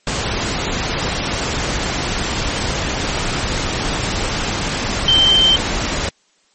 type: tone in noise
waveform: sine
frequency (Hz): 3117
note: G7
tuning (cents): -11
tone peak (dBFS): -9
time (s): 5.08-5.56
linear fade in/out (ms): 2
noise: pink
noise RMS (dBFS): -20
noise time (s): 0.07-6.09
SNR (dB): +8
effects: white hiss -58 dBFS RMS until 6.54 s + MP3 32 kbps